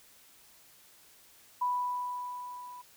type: tone with level ramp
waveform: sine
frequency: 987.8 Hz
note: B5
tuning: in tune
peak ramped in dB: -26 to -44 dBFS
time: 1.61-2.82 s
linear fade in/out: 10 ms
effects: white hiss -59 dBFS RMS until 2.96 s